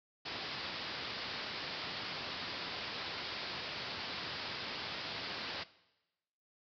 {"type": "low-pass noise", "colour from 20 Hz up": "white", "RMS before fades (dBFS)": -42, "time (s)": [0.25, 5.64], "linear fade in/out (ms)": 10, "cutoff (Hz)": 5100, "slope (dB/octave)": 96, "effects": ["noise-tail reverb RT60 1.0 s tail -19 dB re dry", "high-pass 80 Hz 12 dB/octave"]}